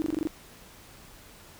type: tone bursts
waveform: sine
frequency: 312.6 Hz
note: D#4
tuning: 8 cents sharp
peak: -24 dBFS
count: 7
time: 0-0.272 s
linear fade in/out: 0 ms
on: 20 ms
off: 22 ms
effects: pink hiss -51 dBFS RMS until 1.59 s